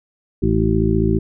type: harmonic tone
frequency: 54.9 Hz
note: A1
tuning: 3 cents flat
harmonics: 1 / 2 / 3 / 4 / 6 / 7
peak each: -21 / -21 / -21 / -21 / -21 / -21 dBFS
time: 0.42-1.19 s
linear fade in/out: 10 ms
effects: none